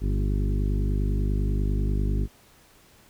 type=harmonic tone with a mistuned harmonic; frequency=50.1 Hz; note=G1; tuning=38 cents sharp; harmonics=1 / 2 / 3 / 4 / 5 / 6 / 7 / 8; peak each=-23 / -29 / -33 / -35 / -37 / -39 / -40 / -41 dBFS; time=0-2.28 s; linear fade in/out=50 ms; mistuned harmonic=5; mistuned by=-21 cents; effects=pink hiss -56 dBFS RMS until 3.09 s